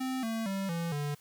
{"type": "tone with pitch steps", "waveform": "square", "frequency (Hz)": [259.8, 224.9, 194.63, 168.46, 145.81], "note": ["C4", "A3", "G3", "E3", "D3"], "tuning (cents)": [-12, 38, -12, 38, -12], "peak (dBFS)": -32, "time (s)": [0, 1.15], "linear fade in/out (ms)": 10, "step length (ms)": 230, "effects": ["white hiss -61 dBFS RMS until 1.2 s"]}